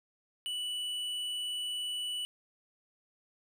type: tone with hard clipping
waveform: sine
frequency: 2961 Hz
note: F#7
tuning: 1 cent sharp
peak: -35 dBFS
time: 0.46-2.25 s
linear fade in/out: 0 ms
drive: 7 dB
effects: none